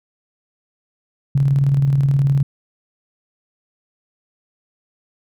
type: tone with tremolo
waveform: sine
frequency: 138.59 Hz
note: C#3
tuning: in tune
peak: -11 dBFS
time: 1.35-2.43 s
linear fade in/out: 5 ms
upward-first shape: square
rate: 19 Hz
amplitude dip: 35%
effects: none